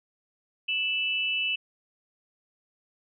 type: tone pair together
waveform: sine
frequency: 2637 / 2960 Hz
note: E7 / F#7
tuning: 0 / 0 cents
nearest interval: major second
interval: 200 cents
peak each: -27 / -29 dBFS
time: 0.68-1.56 s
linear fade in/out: 10 ms
effects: none